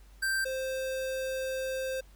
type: tone pair in turn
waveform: square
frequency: 1568 / 524.5 Hz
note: G6 / C5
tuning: 0 / +4 cents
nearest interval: octave + perfect fifth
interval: 1896 cents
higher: first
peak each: -28 / -32 dBFS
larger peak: first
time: 0.22-0.45 / 0.45-2.01 s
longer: second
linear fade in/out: 10 ms
effects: added 49 Hz sine -52 dBFS peak until 2.15 s + pink hiss -63 dBFS RMS until 2.15 s